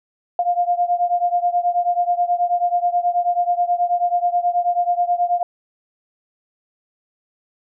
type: beating tone pair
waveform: sine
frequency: 701 / 710.3 Hz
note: F5 / F5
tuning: +6 / +29 cents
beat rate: 9.3 Hz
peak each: -18 / -20 dBFS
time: 0.39-5.43 s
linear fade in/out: 2 ms
effects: none